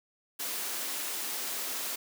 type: high-pass noise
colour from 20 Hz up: white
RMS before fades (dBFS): -35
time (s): 0.39-1.96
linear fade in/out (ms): 10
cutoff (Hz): 230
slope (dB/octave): 24
effects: none